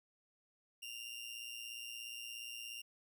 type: tone with amplitude modulation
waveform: sawtooth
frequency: 2794 Hz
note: F7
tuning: in tune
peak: -39 dBFS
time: 0.82-2.82 s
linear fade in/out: 10 ms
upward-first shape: sine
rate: 117 Hz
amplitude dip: 60%
effects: none